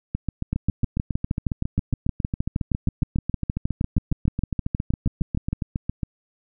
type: two click trains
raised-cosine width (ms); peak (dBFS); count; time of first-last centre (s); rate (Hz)
5; -10 / -12; 33 / 44; 0.53-5.53 / 0.15-6.032; 6.4 / 7.31
effects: none